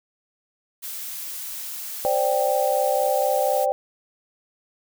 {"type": "noise", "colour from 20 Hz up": "blue", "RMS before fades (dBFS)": -33, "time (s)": [0.82, 3.66], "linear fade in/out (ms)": 20}
{"type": "chord", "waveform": "sine", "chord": "C suspended second", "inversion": "none", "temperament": "equal", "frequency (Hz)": [523.3, 587.3, 784], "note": ["C5", "D5", "G5"], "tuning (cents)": [0, 0, 0], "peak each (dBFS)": -23, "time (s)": [2.05, 3.72], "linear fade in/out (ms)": 0}
{"effects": []}